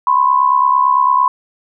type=tone pair together; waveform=sine; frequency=1002.1 / 1071 Hz; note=B5 / C6; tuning=+25 / +40 cents; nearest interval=minor second; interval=115 cents; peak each=-11 / -13 dBFS; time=0.07-1.28 s; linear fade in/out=2 ms; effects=none